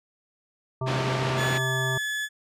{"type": "harmonic tone", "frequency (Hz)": 130.2, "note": "C3", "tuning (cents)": -8, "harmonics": [1, 3, 5, 7, 9], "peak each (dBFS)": [-27, -34, -35, -37, -37], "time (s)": [0.81, 1.98], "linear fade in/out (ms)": 5}
{"type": "band-pass noise", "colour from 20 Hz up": "pink", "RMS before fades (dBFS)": -30, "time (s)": [0.86, 1.59], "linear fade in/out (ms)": 20, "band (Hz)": [170, 3600], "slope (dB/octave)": 12}
{"type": "tone", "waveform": "35% pulse", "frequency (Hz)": 1715, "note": "A6", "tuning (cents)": -45, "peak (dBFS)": -25, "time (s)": [1.36, 2.29], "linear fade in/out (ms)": 50}
{"effects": ["low-pass 11000 Hz 12 dB/octave"]}